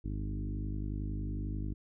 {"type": "harmonic tone with a mistuned harmonic", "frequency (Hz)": 51.1, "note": "G#1", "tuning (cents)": -27, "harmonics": [1, 2, 3, 4, 5, 6, 7, 8], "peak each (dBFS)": [-36, -39, -45, -45, -46, -45, -57, -58], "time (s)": [0.04, 1.74], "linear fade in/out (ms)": 10, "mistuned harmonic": 2, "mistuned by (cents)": -20, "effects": []}